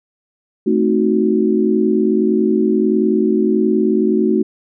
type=chord; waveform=sine; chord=A diminished seventh; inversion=none; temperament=equal; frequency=220 / 261.6 / 311.1 / 370 Hz; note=A3 / C4 / Eb4 / Gb4; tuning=0 / 0 / 0 / 0 cents; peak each=-16 / -22 / -18 / -16 dBFS; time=0.66-4.43 s; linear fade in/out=10 ms; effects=none